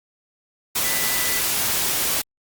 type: tone in noise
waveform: sine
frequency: 1989 Hz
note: B6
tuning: 12 cents sharp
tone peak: -29 dBFS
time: 0.84-1.4 s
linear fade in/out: 10 ms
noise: white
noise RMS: -22 dBFS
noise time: 0.75-2.22 s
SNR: -10 dB
effects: Opus 48 kbps